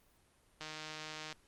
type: click train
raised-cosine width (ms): 0.2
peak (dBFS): -27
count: 112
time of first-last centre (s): 0.61-1.326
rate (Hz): 155
effects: pink hiss -69 dBFS RMS until 1.47 s + Opus 32 kbps